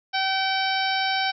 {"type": "harmonic tone", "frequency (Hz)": 768, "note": "G5", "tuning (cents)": -36, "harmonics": [1, 2, 3, 4, 5, 6, 7], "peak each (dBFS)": [-25, -28, -30, -31, -32, -33, -33], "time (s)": [0.13, 1.32], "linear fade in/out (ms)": 20, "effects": []}